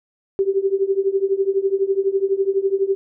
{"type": "tone with tremolo", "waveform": "sine", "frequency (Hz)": 390.2, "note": "G4", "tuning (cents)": -8, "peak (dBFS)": -12, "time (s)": [0.39, 2.95], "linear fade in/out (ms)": 0, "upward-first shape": "triangle", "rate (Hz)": 12, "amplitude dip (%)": 95, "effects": []}